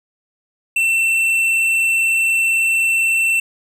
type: tone with tanh clipping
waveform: sine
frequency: 2689 Hz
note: E7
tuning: 34 cents sharp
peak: -15 dBFS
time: 0.76-3.4 s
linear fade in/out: 5 ms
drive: 10 dB
effects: none